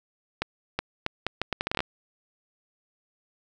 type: accelerating click train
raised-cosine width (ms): 0.3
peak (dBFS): -10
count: 13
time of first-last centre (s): 0.42-1.805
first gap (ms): 370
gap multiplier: 0.74
effects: none